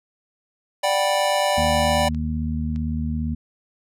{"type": "chord", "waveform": "square", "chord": "G major seventh", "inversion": "second", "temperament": "just", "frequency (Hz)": [588, 735, 784, 980], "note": ["D5", "F#5", "G5", "B5"], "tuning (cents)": [2, -12, 0, -14], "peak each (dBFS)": [-22, -27, -25, -27], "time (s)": [0.83, 2.09], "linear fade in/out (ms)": 10}
{"type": "click train", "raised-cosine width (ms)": 0.2, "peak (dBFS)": -28, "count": 4, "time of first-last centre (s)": [0.92, 2.76], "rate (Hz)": 1.63}
{"type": "harmonic tone", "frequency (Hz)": 77.7, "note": "D#2", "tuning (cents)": -2, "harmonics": [1, 2, 3], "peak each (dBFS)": [-25, -29, -26], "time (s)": [1.57, 3.35], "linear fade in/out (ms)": 10}
{"effects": ["low-pass 12000 Hz 12 dB/octave"]}